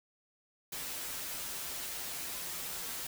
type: noise with comb filter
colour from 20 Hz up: white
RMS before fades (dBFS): -40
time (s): 0.72-3.07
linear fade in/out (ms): 5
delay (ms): 9.3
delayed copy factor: -0.75
effects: none